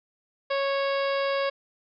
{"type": "harmonic tone with a mistuned harmonic", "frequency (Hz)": 552, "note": "C#5", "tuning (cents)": -7, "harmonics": [1, 2, 3, 4, 5, 6, 7, 8, 9], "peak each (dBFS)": [-25, -31, -35, -37, -39, -41, -42, -43, -44], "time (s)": [0.5, 1.5], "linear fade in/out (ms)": 10, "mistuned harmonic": 8, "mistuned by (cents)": 69, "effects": []}